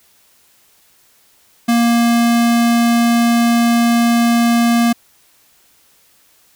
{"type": "tone", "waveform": "square", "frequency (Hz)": 234.7, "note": "A#3", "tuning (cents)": 12, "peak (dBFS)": -11, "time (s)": [1.68, 4.93], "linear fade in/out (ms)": 10, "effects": ["white hiss -53 dBFS RMS until 6.55 s"]}